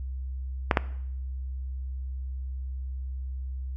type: clicks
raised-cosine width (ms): 0.5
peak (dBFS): -4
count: 2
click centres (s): 0.712 / 0.772
effects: noise-tail reverb RT60 0.7 s tail -18 dB re dry + added 65 Hz sine -31 dBFS peak until 3.76 s